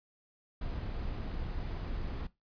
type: noise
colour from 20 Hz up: brown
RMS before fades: -37 dBFS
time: 0.61-2.27 s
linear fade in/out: 5 ms
effects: noise-tail reverb RT60 0.2 s tail -18 dB re dry + resampled to 11025 Hz